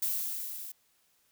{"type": "noise with level ramp", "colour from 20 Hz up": "violet", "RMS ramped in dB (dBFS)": [-30, -43], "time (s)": [0.02, 0.72], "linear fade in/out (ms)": 5, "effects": ["white hiss -70 dBFS RMS until 1.31 s"]}